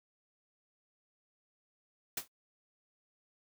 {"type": "noise with exponential decay", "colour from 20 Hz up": "white", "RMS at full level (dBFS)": -31, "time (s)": [2.17, 2.28], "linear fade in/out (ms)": 5, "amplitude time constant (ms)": 22, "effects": ["noise-tail reverb RT60 0.1 s tail -26 dB re dry"]}